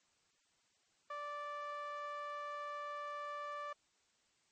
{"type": "tone with band-pass filter", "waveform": "sawtooth", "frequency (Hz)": 585, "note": "D5", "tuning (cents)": -7, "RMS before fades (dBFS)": -44, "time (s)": [1.1, 3.73], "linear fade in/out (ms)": 5, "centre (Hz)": 1200, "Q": 2.2, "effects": ["white hiss -75 dBFS RMS until 4.51 s", "MP3 32 kbps"]}